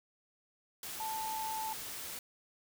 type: tone in noise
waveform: sine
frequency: 880 Hz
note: A5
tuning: in tune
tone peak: -36 dBFS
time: 1-1.73 s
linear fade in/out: 2 ms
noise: white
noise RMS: -43 dBFS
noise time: 0.83-2.19 s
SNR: +4 dB
effects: none